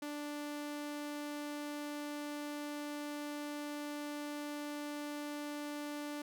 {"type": "tone", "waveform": "sawtooth", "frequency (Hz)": 293.7, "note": "D4", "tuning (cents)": 0, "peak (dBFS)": -36, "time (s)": [0.02, 6.22], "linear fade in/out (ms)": 5, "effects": []}